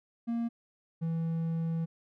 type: tone pair in turn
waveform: triangle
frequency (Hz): 233.1 / 164.34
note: A#3 / E3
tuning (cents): 0 / -5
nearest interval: tritone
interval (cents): 605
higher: first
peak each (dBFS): -27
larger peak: neither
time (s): 0.27-0.49 / 1.01-1.86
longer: second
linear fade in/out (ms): 20
effects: none